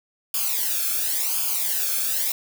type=noise with flanger; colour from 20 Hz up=blue; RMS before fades=-24 dBFS; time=0.34-2.32 s; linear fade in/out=2 ms; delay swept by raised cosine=0.51 to 1.04 ms; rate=0.93 Hz; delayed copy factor=-0.8; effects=none